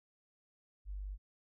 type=tone; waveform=sine; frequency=49 Hz; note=G1; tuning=in tune; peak=-39 dBFS; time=0.85-1.18 s; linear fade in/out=50 ms; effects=none